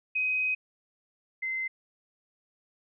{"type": "tone pair in turn", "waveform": "sine", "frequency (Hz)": [2518, 2067], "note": ["D#7", "C7"], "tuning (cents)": [20, -22], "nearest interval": "minor third", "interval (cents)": 342, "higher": "first", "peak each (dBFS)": [-25, -29], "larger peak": "first", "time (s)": [[0.15, 0.55], [1.42, 1.68]], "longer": "first", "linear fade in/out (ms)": 10, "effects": []}